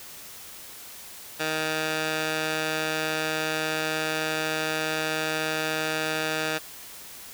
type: tone with band-pass filter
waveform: 15% pulse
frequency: 156.7 Hz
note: D#3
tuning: 13 cents sharp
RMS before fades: -28 dBFS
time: 1.39-6.59 s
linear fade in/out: 20 ms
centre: 2500 Hz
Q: 0.56
effects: white hiss -43 dBFS RMS until 7.33 s